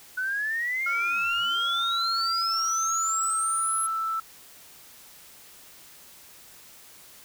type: exponential sweep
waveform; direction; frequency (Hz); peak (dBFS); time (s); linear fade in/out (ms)
sine; up; 1480 to 11000; -25; 0.17-3.87; 10
type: tone with pitch glide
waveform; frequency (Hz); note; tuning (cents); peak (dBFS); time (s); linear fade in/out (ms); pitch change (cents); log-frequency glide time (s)
sine; 1385 to 1323.2; F6 to E6; -15 to +6; -25; 0.86-4.2; 5; -79; 1.57-2.89
effects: tanh soft clip ceiling -18 dBFS + white hiss -50 dBFS RMS until 7.24 s